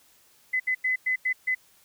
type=tone bursts at uneven times; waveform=sine; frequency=2021 Hz; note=B6; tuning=39 cents sharp; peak=-22 dBFS; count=6; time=0.53-0.6 / 0.67-0.75 / 0.84-0.96 / 1.06-1.16 / 1.25-1.33 / 1.47-1.55 s; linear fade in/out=10 ms; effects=white hiss -60 dBFS RMS until 1.84 s